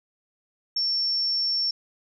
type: tone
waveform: sine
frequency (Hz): 5440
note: F8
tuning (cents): -46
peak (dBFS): -22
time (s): 0.76-1.71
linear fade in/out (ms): 5
effects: none